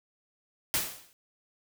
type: noise with exponential decay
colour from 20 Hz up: white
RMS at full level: -25 dBFS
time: 0.74-1.13 s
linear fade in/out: 0 ms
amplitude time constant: 84 ms
effects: none